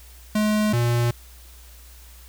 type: tone pair in turn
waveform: square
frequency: 212.5 / 119.26 Hz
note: G#3 / A#2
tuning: +40 / +40 cents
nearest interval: minor seventh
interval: 1000 cents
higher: first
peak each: -19 dBFS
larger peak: neither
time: 0.35-0.73 / 0.73-1.11 s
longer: neither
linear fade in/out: 5 ms
effects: added 60 Hz sine -44 dBFS peak until 2.28 s + white hiss -50 dBFS RMS until 2.28 s